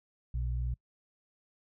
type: tone pair together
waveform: sine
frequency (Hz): 60.8 / 121.6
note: B1 / B2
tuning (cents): -26 / -26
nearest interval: octave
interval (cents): 1200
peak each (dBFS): -31 / -37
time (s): 0.34-0.74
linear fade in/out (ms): 5
effects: noise-tail reverb RT60 0.1 s tail -24 dB re dry